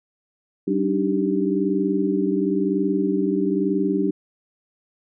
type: tone cluster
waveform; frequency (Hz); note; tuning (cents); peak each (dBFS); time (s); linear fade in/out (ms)
sine; 191.8 / 286.9 / 307.9 / 390.3; G3 / D4 / D#4 / G4; -37 / -40 / -18 / -8; -24; 0.67-4.11; 10
effects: none